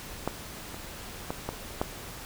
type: clicks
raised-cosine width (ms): 1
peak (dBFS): -13 / -27 / -16 / -16 / -12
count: 5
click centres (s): 0.276 / 0.744 / 1.305 / 1.49 / 1.815
effects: pink hiss -42 dBFS RMS until 2.25 s